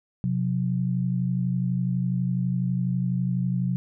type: tone pair together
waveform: sine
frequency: 128.7 / 180.77 Hz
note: C3 / F#3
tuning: -28 / -40 cents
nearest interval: tritone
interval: 588 cents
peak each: -25 dBFS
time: 0.24-3.76 s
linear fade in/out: 0 ms
effects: none